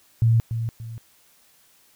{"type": "tone with echo", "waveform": "sine", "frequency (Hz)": 114.4, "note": "A#2", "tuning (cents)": -32, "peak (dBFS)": -14, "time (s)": [0.22, 0.4], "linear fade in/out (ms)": 0, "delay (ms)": 290, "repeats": 2, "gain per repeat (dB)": -9, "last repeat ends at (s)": 0.98, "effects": ["white hiss -58 dBFS RMS until 1.95 s"]}